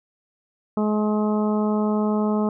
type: harmonic tone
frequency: 211.9 Hz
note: G#3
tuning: 35 cents sharp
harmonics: 1 / 2 / 3 / 4 / 5 / 6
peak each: -20 / -26 / -30 / -32 / -34 / -36 dBFS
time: 0.77-2.49 s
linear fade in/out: 2 ms
effects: none